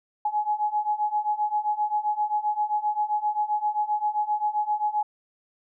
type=beating tone pair; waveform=sine; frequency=838 / 845.6 Hz; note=G#5 / G#5; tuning=+15 / +31 cents; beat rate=7.6 Hz; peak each=-27 / -25 dBFS; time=0.25-5.03 s; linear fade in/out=5 ms; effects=none